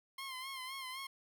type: tone with vibrato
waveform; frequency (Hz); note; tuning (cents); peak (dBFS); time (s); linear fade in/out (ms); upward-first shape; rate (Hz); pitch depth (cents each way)
15% pulse; 1054; C6; +12; -36; 0.18-1.07; 5; sine; 3.9; 59
effects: none